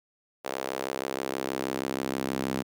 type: tone with high-pass filter sweep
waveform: sawtooth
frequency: 66.3 Hz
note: C2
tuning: 23 cents sharp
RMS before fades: -32 dBFS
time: 0.44-2.63 s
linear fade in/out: 20 ms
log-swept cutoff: 520 to 230 Hz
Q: 1.5
effects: none